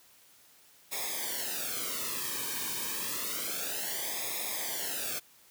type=noise with flanger; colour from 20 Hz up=white; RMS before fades=-35 dBFS; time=0.91-5.2 s; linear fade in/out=20 ms; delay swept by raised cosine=0.67 to 1.49 ms; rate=0.29 Hz; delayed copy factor=-0.9; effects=white hiss -60 dBFS RMS until 5.5 s + high-pass 60 Hz 12 dB/octave